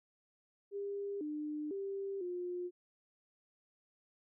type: tone with pitch steps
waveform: sine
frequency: 401.5 / 300.8 / 393.3 / 356.3 Hz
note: G4 / D4 / G4 / F4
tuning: +41 / +42 / +6 / +35 cents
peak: -37 dBFS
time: 0.71-2.71 s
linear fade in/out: 50 ms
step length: 500 ms
effects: none